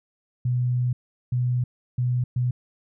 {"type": "tone bursts at uneven times", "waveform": "sine", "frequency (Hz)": 124, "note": "B2", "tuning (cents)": 7, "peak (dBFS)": -20, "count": 4, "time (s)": [[0.45, 0.93], [1.32, 1.64], [1.98, 2.24], [2.36, 2.51]], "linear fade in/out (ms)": 5, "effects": []}